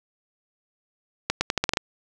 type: accelerating click train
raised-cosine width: 0.2 ms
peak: -4 dBFS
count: 8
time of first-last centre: 1.3-1.771 s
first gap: 110 ms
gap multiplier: 0.83
effects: none